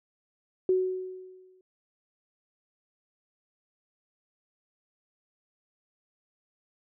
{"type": "tone with exponential decay", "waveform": "sine", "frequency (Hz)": 371.6, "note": "F#4", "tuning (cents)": 7, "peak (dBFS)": -19, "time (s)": [0.69, 1.61], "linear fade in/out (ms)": 2, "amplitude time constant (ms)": 200, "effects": []}